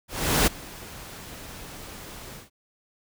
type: noise with ADSR envelope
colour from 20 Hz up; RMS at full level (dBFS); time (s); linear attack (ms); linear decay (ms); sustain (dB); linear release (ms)
pink; -19; 0.08-2.5; 390; 13; -22; 150
effects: none